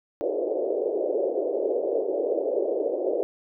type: band-pass noise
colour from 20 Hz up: pink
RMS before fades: -26 dBFS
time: 0.21-3.23 s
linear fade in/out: 0 ms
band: 360 to 590 Hz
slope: 48 dB/octave
effects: none